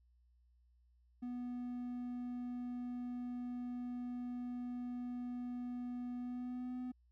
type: tone with pitch glide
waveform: triangle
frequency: 245.6 to 250.9 Hz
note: B3 to B3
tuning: -9 to +28 cents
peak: -38 dBFS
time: 1.22-6.92 s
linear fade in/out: 10 ms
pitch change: +37 cents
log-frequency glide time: 6.17-6.78 s
effects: added 60 Hz sine -67 dBFS peak until 7.11 s